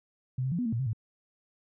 sine tone with pitch steps, 128.3 / 131.9 / 172.1 / 246.5 / 225.4 / 115.8 / 133.1 / 110.5 Hz, C3 / C3 / F3 / B3 / A3 / A#2 / C3 / A2, -34 / +14 / -25 / -3 / +42 / -11 / +30 / +8 cents, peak -27 dBFS, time 0.38-0.932 s, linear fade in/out 5 ms, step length 69 ms, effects none

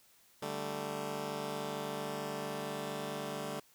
10% pulse chord, D suspended fourth, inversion none, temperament just, 146.83 / 195.78 / 220.2 Hz, D3 / G3 / A3, 0 / -2 / +2 cents, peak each -34 dBFS, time 0.42-3.6 s, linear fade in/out 5 ms, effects white hiss -65 dBFS RMS until 3.74 s

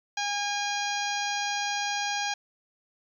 harmonic tone, 815 Hz, G#5, 33 cents flat, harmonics 1 / 2 / 3 / 4 / 5 / 6 / 7 / 8, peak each -31 / -34 / -36 / -37 / -38 / -39 / -39 / -40 dBFS, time 0.17-2.34 s, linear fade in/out 5 ms, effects 10-bit

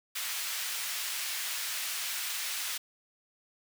pink high-pass noise, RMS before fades -35 dBFS, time 0.15-2.78 s, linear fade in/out 10 ms, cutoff 2000 Hz, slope 12 dB/octave, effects none

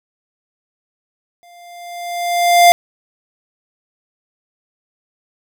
square tone with exponential growth, 698 Hz, F5, 1 cent flat, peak -4 dBFS, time 1.43-2.72 s, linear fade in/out 0 ms, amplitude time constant 280 ms, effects none

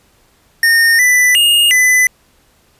square tone with pitch steps, 1834 / 1987 / 2844 / 2005 Hz, A#6 / B6 / F7 / B6, -29 / +10 / +31 / +26 cents, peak -8 dBFS, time 0.63-2.07 s, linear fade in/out 2 ms, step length 360 ms, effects pink hiss -53 dBFS RMS until 2.79 s + resampled to 32000 Hz

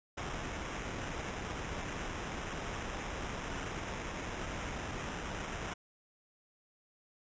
pink noise with sample-and-hold, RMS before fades -40 dBFS, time 0.17-5.74 s, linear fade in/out 10 ms, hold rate 4410 Hz, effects resampled to 16000 Hz

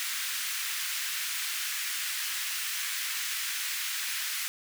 pink high-pass noise, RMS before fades -33 dBFS, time 0-4.48 s, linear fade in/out 0 ms, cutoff 1600 Hz, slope 24 dB/octave, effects none

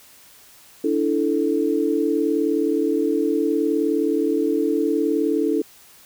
sine chord, D suspended second, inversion none, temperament equal with one note detuned, 290.3 / 329.6 / 440 Hz, D4 / E4 / A4, -20 / 0 / 0 cents, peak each -22 dBFS, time 0.84-5.62 s, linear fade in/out 5 ms, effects white hiss -49 dBFS RMS until 6.05 s

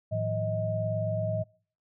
sine tone cluster, 108.9 / 157.9 / 176.5 / 630 Hz, A2 / D#3 / F3 / D#5, -17 / +26 / +19 / +21 cents, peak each -30 / -38 / -38 / -30 dBFS, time 0.11-1.44 s, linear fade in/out 20 ms, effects noise-tail reverb RT60 0.5 s tail -26 dB re dry

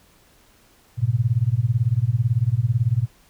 sine tone with tremolo, 117.7 Hz, A#2, 17 cents sharp, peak -13 dBFS, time 0.97-3.08 s, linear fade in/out 50 ms, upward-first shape sine, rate 18 Hz, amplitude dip 95%, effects pink hiss -56 dBFS RMS until 3.29 s

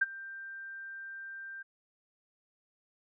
sine tone with ADSR envelope, 1575 Hz, G6, 8 cents sharp, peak -21 dBFS, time 0.01-1.63 s, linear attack 10 ms, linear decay 28 ms, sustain -20 dB, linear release 13 ms, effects none

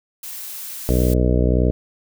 blue noise, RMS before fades -32 dBFS, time 0.23-1.14 s, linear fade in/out 5 ms
harmonic tone, 61.74 Hz, B1, in tune, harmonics 1 / 2 / 3 / 4 / 5 / 6 / 7 / 8 / 9 / 10, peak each -17 / -21 / -24 / -25 / -25 / -30 / -25 / -27 / -32 / -29 dBFS, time 0.89-1.71 s, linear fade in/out 0 ms
effects none

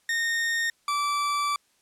40% pulse tone pair in turn, 1842 / 1160.4 Hz, A#6 / D6, -21 / -21 cents, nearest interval minor sixth, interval 800 cents, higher first, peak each -23 dBFS, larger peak neither, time 0.09-0.7 / 0.88-1.56 s, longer second, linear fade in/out 2 ms, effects white hiss -66 dBFS RMS until 1.81 s + low-pass 10000 Hz 12 dB/octave

